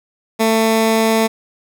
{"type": "tone", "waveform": "15% pulse", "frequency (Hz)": 222.8, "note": "A3", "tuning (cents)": 22, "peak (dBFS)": -6, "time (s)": [0.39, 1.28], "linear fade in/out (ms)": 20, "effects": []}